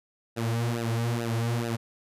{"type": "tone with flanger", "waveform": "sawtooth", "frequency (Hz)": 116.54, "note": "A#2", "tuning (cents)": 0, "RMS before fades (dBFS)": -28, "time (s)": [0.36, 1.77], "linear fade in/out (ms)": 20, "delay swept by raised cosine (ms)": [0.89, 5.69], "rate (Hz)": 2.3, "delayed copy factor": -0.95, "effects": ["resampled to 32000 Hz"]}